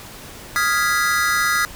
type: chord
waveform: square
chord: F half-diminished seventh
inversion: third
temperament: equal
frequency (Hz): 1244.5 / 1396.9 / 1661.2 / 1975.5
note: Eb6 / F6 / Ab6 / Cb7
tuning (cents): 0 / 0 / 0 / 0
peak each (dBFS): -23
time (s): 0.56-1.65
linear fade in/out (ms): 0
effects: pink hiss -38 dBFS RMS until 1.75 s